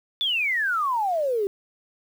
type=exponential sweep; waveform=sine; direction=down; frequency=3534 to 384.2 Hz; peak=-21 dBFS; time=0.21-1.47 s; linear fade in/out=0 ms; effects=8-bit